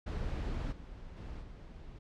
brown noise with level steps, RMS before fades -36 / -48 / -44 / -49 dBFS, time 0.06-1.99 s, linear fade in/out 10 ms, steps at 0.71 / 1.16 / 1.41 s, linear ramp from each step 20 ms, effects low-pass 5000 Hz 12 dB/octave

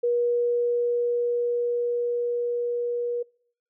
sine tone with level ramp, 480 Hz, B4, 49 cents flat, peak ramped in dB -20 to -25 dBFS, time 0.03-3.23 s, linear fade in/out 10 ms, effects noise-tail reverb RT60 0.6 s tail -26 dB re dry

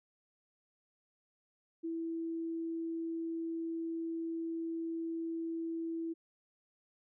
sine tone, 329.6 Hz, E4, in tune, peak -35 dBFS, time 1.83-6.14 s, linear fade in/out 20 ms, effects none

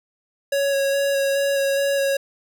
square tone with vibrato, 554.4 Hz, C#5, in tune, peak -19 dBFS, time 0.52-2.17 s, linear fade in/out 5 ms, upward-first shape square, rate 2.4 Hz, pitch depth 11 cents each way, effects none

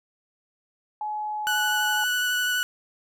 sine tone, 848 Hz, G#5, 36 cents sharp, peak -27 dBFS, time 1.01-2.04 s, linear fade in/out 2 ms
30% pulse tone with vibrato, 1480 Hz, F#6, in tune, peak -20 dBFS, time 1.47-2.63 s, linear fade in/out 0 ms, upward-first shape triangle, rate 12 Hz, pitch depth 14 cents each way
effects none

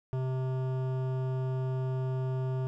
triangle tone with hard clipping, 130 Hz, C3, 11 cents flat, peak -31 dBFS, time 0.13-2.67 s, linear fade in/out 0 ms, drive 18 dB, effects none

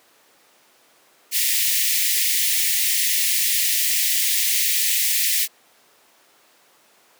white high-pass noise, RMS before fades -20 dBFS, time 1.31-5.48 s, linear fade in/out 50 ms, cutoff 1800 Hz, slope 96 dB/octave, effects pink hiss -55 dBFS RMS until 7.19 s + high-pass 400 Hz 12 dB/octave

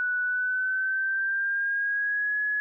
sine tone with pitch glide, 1480 to 1690.3 Hz, F#6 to G#6, 0 to +30 cents, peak -24 dBFS, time 0-2.6 s, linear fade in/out 0 ms, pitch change +230 cents, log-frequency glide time 0.23-2.39 s, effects none

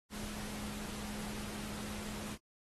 sine tone in noise, 209.6 Hz, G#3, 16 cents sharp, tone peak -44 dBFS, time 0.1-2.38 s, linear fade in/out 50 ms, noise pink, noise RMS -45 dBFS, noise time 0.1-2.38 s, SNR -2 dB, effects AAC 32 kbps

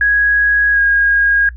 sine tone with pitch glide, 1659 to 1633.3 Hz, G#6 to G#6, -2 to -29 cents, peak -9 dBFS, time 0.01-1.49 s, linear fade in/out 2 ms, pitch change -27 cents, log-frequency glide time 0.73-0.79 s, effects noise-tail reverb RT60 0.1 s tail -21 dB re dry + added 60 Hz sine -28 dBFS peak until 1.56 s

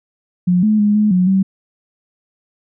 sine tone with pitch steps, 179 / 214.2 / 207.5 / 211.5 / 182 / 191.8 Hz, F3 / A3 / G#3 / G#3 / F#3 / G3, +43 / -46 / -1 / +32 / -28 / -37 cents, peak -10 dBFS, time 0.47-1.43 s, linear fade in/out 10 ms, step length 160 ms, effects none

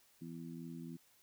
harmonic tone, 83.3 Hz, E2, 19 cents sharp, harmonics 2 / 3 / 4, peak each -47 / -48 / -53 dBFS, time 0.21-0.97 s, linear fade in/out 10 ms, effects white hiss -69 dBFS RMS until 1.22 s

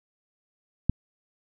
click, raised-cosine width 5 ms, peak -8 dBFS, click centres 0.896 s, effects none

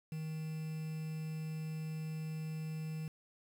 triangle tone with quantisation, 157.5 Hz, D#3, 21 cents sharp, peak -36 dBFS, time 0.12-3.08 s, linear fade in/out 2 ms, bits 9, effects none

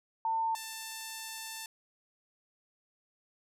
sine / 5% pulse tone pair in turn, 899 / 889.2 Hz, A5 / A5, +37 / +18 cents, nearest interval unison, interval 19 cents, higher first, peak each -28 dBFS, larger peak neither, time 0.25-0.55 / 0.55-1.66 s, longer second, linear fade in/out 2 ms, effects none

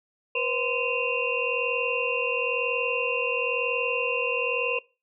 sine tone cluster, 484 / 525 / 1028 / 2522 / 2754 Hz, B4 / C5 / C6 / D#7 / F7, -35 / +6 / -31 / +23 / -25 cents, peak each -29 / -33 / -34 / -31 / -27 dBFS, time 0.35-4.79 s, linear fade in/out 5 ms, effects noise-tail reverb RT60 0.3 s tail -22 dB re dry

